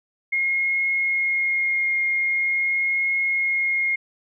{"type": "tone with vibrato", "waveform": "sine", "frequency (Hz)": 2146, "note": "C7", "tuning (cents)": 43, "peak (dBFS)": -19, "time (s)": [0.32, 3.96], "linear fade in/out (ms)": 10, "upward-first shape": "triangle", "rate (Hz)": 0.44, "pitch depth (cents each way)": 11, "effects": []}